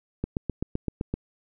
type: click train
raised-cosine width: 3 ms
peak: -14 dBFS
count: 8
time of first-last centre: 0.24-1.14 s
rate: 7.78 Hz
effects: none